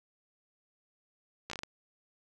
slowing click train, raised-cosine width 0.2 ms, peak -21 dBFS, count 6, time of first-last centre 1.5-1.634 s, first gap 14 ms, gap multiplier 1.33, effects none

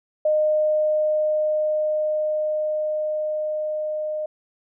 sine tone with level ramp, 613 Hz, D#5, 26 cents flat, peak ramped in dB -16 to -24 dBFS, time 0.25-4.26 s, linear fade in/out 5 ms, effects none

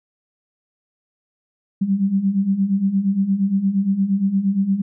sine beating tone pair, 190 / 198.6 Hz, F#3 / G3, +46 / +23 cents, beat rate 8.6 Hz, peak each -22 / -17 dBFS, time 1.81-4.82 s, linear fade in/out 10 ms, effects none

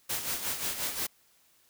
white noise with tremolo, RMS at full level -31 dBFS, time 0.09-1.07 s, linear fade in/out 10 ms, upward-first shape sine, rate 5.6 Hz, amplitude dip 60%, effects white hiss -65 dBFS RMS until 1.69 s

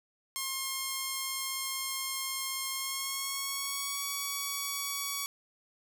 5% pulse tone with pitch glide, 1069 to 1127.3 Hz, C6 to C#6, +37 to +29 cents, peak -21 dBFS, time 0.36-5.26 s, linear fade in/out 0 ms, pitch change +92 cents, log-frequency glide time 2.71-4.05 s, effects none

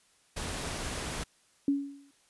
pink noise, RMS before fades -36 dBFS, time 0.36-1.24 s, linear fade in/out 10 ms
sine tone with exponential decay, 280.6 Hz, C#4, 21 cents sharp, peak -21 dBFS, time 1.68-2.11 s, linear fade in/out 2 ms, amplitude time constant 93 ms
effects white hiss -66 dBFS RMS until 2.29 s + resampled to 24000 Hz

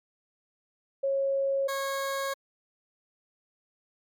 sine / 20% pulse tone pair in turn, 547 / 547 Hz, C#5 / C#5, -23 / -23 cents, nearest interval unison, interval 0 cents, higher neither, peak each -24 dBFS, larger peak neither, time 1.03-1.68 / 1.68-2.34 s, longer second, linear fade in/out 10 ms, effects MP3 96 kbps

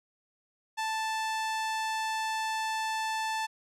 sawtooth tone with low-pass filter, 880 Hz, A5, in tune, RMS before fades -32 dBFS, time 0.77-3.47 s, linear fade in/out 20 ms, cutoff 9300 Hz, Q 0.62, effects none

